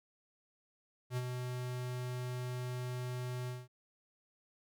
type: tone with ADSR envelope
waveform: square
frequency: 125 Hz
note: B2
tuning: 21 cents sharp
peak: -33 dBFS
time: 1.1-3.68 s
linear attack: 69 ms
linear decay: 42 ms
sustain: -5 dB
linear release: 200 ms
effects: none